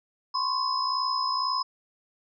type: tone cluster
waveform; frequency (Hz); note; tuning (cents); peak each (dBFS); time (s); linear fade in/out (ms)
sine; 1022 / 1084 / 5100; C6 / C#6 / D#8; -41 / -39 / +42; -29; 0.34-1.63; 10
effects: none